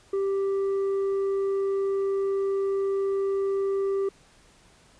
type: tone with tanh clipping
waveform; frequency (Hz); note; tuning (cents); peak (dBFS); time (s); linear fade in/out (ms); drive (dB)
sine; 392; G4; 0; -24; 0.13-4.09; 5; 4
effects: pink hiss -57 dBFS RMS until 4.99 s + resampled to 22050 Hz